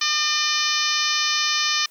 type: harmonic tone with a mistuned harmonic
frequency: 603 Hz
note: D5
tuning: 46 cents sharp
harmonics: 2 / 3 / 4 / 5 / 6 / 7 / 8 / 9 / 10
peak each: -28 / -28 / -28 / -28 / -28 / -28 / -28 / -28 / -28 dBFS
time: 0.01-1.86 s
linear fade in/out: 5 ms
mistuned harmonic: 8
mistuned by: +24 cents
effects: white hiss -54 dBFS RMS until 1.9 s + high-pass 300 Hz 12 dB/octave